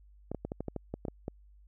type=clicks; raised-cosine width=2 ms; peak=-22 dBFS; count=11; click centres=0.316 / 0.347 / 0.45 / 0.519 / 0.606 / 0.683 / 0.763 / 0.94 / 1.052 / 1.083 / 1.281 s; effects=added 50 Hz sine -55 dBFS peak until 1.67 s